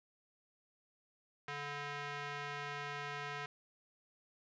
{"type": "tone with band-pass filter", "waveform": "square", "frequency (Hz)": 144.5, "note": "D3", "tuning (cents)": -28, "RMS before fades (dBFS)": -43, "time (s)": [1.48, 3.46], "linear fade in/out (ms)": 2, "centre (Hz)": 1800, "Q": 1.1, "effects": ["resampled to 16000 Hz"]}